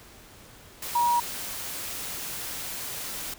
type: tone in noise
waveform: sine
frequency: 954 Hz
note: A#5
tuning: 40 cents sharp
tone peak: -20 dBFS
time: 0.95-1.2 s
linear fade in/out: 5 ms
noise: white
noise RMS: -35 dBFS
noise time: 0.82-3.34 s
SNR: +12 dB
effects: pink hiss -50 dBFS RMS until 3.38 s